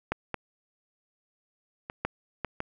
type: clicks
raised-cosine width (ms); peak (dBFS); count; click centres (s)
0.5; -12 / -15 / -21 / -12 / -15 / -16; 6; 0.12 / 0.343 / 1.899 / 2.05 / 2.447 / 2.604
effects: none